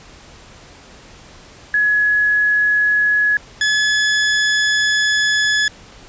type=tone pair in turn; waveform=sine / sawtooth; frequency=1688 / 1707.6 Hz; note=G#6 / G#6; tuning=+28 / +48 cents; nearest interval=unison; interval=20 cents; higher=second; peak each=-12 / -10 dBFS; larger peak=second; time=1.74-3.37 / 3.61-5.68 s; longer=second; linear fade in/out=2 ms; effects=pink hiss -42 dBFS RMS until 6.08 s + resampled to 16000 Hz